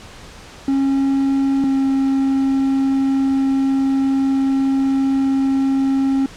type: tone pair in turn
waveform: triangle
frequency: 272.6 / 269.9 Hz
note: C#4 / C#4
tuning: -29 / -46 cents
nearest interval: unison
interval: 17 cents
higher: first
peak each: -12 dBFS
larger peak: neither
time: 0.68-1.64 / 1.64-6.26 s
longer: second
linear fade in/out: 2 ms
effects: pink hiss -39 dBFS RMS until 6.36 s + low-pass 7000 Hz 12 dB/octave